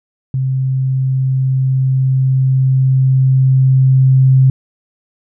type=tone with level ramp; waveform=sine; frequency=131.8 Hz; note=C3; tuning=13 cents sharp; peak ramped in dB=-13 to -5 dBFS; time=0.34-4.5 s; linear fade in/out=2 ms; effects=none